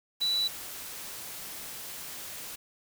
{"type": "tone in noise", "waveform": "sine", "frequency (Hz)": 3951, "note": "B7", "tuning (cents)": 0, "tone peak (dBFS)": -25, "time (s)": [0.21, 0.48], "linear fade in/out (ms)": 10, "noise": "white", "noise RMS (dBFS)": -41, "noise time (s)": [0.2, 2.56], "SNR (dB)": 13, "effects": []}